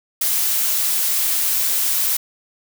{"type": "noise", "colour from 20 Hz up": "blue", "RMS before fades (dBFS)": -19, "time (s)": [0.21, 2.17], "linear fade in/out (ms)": 5, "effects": []}